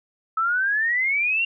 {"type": "exponential sweep", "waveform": "sine", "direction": "up", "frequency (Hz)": [1293, 2794], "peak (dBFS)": -19, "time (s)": [0.37, 1.45], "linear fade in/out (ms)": 5, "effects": []}